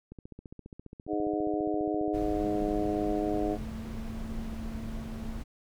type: click train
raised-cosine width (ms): 3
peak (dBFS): -31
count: 41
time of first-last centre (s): 0.12-2.823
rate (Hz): 14.8
type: harmonic tone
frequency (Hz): 103.7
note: G#2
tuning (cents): -2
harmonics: 3 / 4 / 5 / 6 / 7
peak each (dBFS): -30 / -33 / -40 / -36 / -36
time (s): 1.07-3.58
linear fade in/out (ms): 50
type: noise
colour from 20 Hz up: brown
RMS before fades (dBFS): -38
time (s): 2.13-5.44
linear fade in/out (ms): 20
type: tone with pitch glide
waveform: triangle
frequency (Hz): 209.7 to 223.5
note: G#3 to A3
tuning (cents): +17 to +27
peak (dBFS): -37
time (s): 2.39-5.41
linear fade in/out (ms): 20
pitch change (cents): +110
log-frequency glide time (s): 2.77-3.9
effects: none